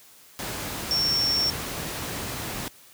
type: tone in noise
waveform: sine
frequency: 5470 Hz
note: F8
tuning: 37 cents flat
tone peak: -21 dBFS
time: 0.91-1.5 s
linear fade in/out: 0 ms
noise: pink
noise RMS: -32 dBFS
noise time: 0.39-2.68 s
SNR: +8 dB
effects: white hiss -52 dBFS RMS until 2.93 s + high-pass 60 Hz 12 dB/octave